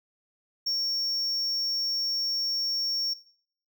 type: tone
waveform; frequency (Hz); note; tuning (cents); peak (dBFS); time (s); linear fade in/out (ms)
triangle; 5500; F8; -27; -24; 0.66-3.14; 10
effects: noise-tail reverb RT60 0.6 s tail -22 dB re dry